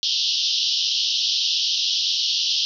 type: band-pass noise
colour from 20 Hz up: pink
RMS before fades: -22 dBFS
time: 0.03-2.65 s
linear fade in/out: 0 ms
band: 2900 to 5700 Hz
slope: 96 dB/octave
effects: none